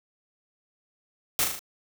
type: noise with echo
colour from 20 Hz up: white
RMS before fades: -24 dBFS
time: 1.39-1.44 s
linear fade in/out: 0 ms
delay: 38 ms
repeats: 4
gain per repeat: -4 dB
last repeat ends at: 1.592 s
effects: none